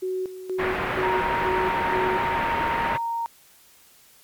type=tone with tremolo; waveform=sine; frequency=372.2 Hz; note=F#4; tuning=10 cents sharp; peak=-24 dBFS; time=0.02-2.38 s; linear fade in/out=10 ms; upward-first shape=square; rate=2.1 Hz; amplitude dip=70%
type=low-pass noise; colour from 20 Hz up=white; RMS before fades=-27 dBFS; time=0.58-2.98 s; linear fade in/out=20 ms; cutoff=2100 Hz; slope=24 dB/octave
type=tone with pitch glide; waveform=sine; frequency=938 to 926.7 Hz; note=A#5 to A#5; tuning=+11 to -10 cents; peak=-24 dBFS; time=1.03-3.26 s; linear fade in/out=0 ms; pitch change=-21 cents; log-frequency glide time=1.32-1.83 s
effects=white hiss -54 dBFS RMS until 4.23 s + MP3 96 kbps